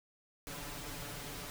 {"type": "noise with comb filter", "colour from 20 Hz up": "pink", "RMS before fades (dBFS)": -44, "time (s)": [0.47, 1.5], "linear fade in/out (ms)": 0, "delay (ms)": 6.9, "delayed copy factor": 0.95, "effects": []}